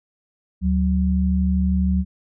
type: tone pair together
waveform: sine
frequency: 74 / 186.47 Hz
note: D2 / F#3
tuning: +14 / +14 cents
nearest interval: octave + major third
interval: 1600 cents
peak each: -19 dBFS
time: 0.61-2.05 s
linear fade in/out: 50 ms
effects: none